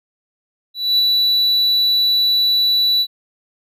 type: tone with ADSR envelope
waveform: triangle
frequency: 3950 Hz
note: B7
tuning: in tune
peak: -9 dBFS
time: 0.74-3.07 s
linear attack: 250 ms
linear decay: 8 ms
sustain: -2 dB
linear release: 61 ms
effects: none